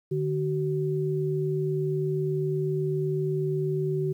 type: tone pair together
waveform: sine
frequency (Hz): 149.7 / 377.8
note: D3 / F#4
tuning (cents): +33 / +36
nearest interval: octave + major third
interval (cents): 1603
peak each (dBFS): -27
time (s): 0.11-4.13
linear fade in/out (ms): 10
effects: 10-bit